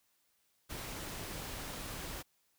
pink noise, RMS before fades -43 dBFS, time 0.69-2.23 s, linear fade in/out 20 ms, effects white hiss -75 dBFS RMS until 2.58 s

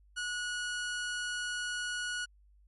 sawtooth tone, 1460 Hz, F#6, 24 cents flat, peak -30 dBFS, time 0.16-2.26 s, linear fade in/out 20 ms, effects added 50 Hz sine -59 dBFS peak until 2.67 s + MP3 48 kbps

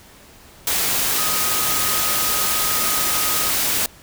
sine tone in noise, 1254 Hz, D#6, 13 cents sharp, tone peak -28 dBFS, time 1.18-3.5 s, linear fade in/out 2 ms, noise white, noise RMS -20 dBFS, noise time 0.67-3.86 s, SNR -11 dB, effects pink hiss -46 dBFS RMS until 4.02 s

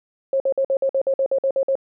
sine tone bursts, 540 Hz, C#5, 45 cents flat, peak -16 dBFS, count 12, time 0.33-1.754 s, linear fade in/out 2 ms, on 71 ms, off 52 ms, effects none

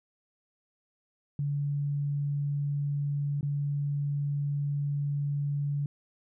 sine tone with dropouts, 143.5 Hz, D3, 40 cents flat, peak -27 dBFS, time 1.39-5.86 s, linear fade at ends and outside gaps 2 ms, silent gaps 3.41-3.429 s, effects none

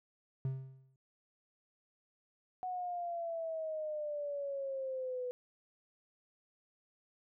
triangle tone with exponential decay, 132.5 Hz, C3, 22 cents sharp, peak -29 dBFS, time 0.45-0.96 s, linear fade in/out 2 ms, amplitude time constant 110 ms
sine exponential sweep, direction down, 740 to 493.9 Hz, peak -36 dBFS, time 2.63-5.31 s, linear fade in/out 0 ms
effects none

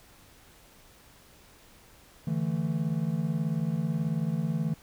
triangle chord, D suspended second, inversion none, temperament just, 146.83 / 165.19 / 220.2 Hz, D3 / E3 / A3, 0 / +4 / +2 cents, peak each -30 / -27 / -31 dBFS, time 2.27-4.74 s, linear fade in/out 5 ms, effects pink hiss -56 dBFS RMS until 4.82 s

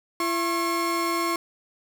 35% pulse tone pair together, 337.2 / 1082 Hz, E4 / C#6, +39 / -42 cents, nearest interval octave + minor sixth, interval 2019 cents, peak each -25 / -24 dBFS, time 0.2-1.36 s, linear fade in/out 2 ms, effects 10-bit

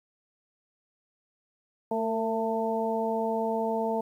harmonic tone with a mistuned harmonic, 223.1 Hz, A3, 24 cents sharp, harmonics 1 / 2 / 3 / 4, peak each -32 / -30 / -31 / -32 dBFS, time 1.91-4.01 s, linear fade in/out 5 ms, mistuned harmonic 2, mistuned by +26 cents, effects 10-bit

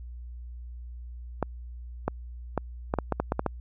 clicks, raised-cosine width 1 ms, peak -11 dBFS, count 10, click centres 1.427 / 2.08 / 2.577 / 2.939 / 2.987 / 3.123 / 3.2 / 3.321 / 3.394 / 3.463 s, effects added 60 Hz sine -38 dBFS peak until 3.6 s

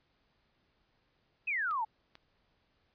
sine exponential sweep, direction down, 2637 to 840 Hz, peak -30 dBFS, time 1.47-1.85 s, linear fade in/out 10 ms
clicks, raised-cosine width 0.2 ms, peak -34 dBFS, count 2, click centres 1.711 / 2.154 s
effects pink hiss -74 dBFS RMS until 2.94 s + resampled to 11025 Hz

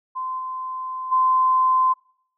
sine tone with level steps, 1033 Hz, C6, 22 cents flat, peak -25 / -27 / -15 dBFS, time 0.15-1.94 s, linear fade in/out 20 ms, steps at 0.38 / 1.11 s, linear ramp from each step 20 ms, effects noise-tail reverb RT60 0.7 s tail -25 dB re dry

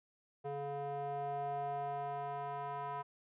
square tone with band-pass filter sweep, 141.6 Hz, C#3, 37 cents sharp, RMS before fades -40 dBFS, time 0.44-3.03 s, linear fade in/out 20 ms, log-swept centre 570 to 940 Hz, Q 4, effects resampled to 8000 Hz

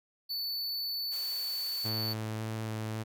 square tone, 4482 Hz, C#8, 18 cents sharp, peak -33 dBFS, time 0.29-2.14 s, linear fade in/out 20 ms
white high-pass noise, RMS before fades -47 dBFS, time 1.11-1.9 s, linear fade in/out 20 ms, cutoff 410 Hz, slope 96 dB/octave
sawtooth tone with vibrato, 110 Hz, A2, in tune, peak -30 dBFS, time 1.84-3.04 s, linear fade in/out 20 ms, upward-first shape square, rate 1.8 Hz, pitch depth 9 cents each way
effects none

